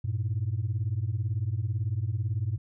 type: beating tone pair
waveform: sine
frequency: 98 / 116 Hz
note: G2 / A#2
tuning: 0 / -8 cents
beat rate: 18 Hz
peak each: -28 dBFS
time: 0.04-2.58 s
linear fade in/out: 10 ms
effects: tanh soft clip ceiling -22 dBFS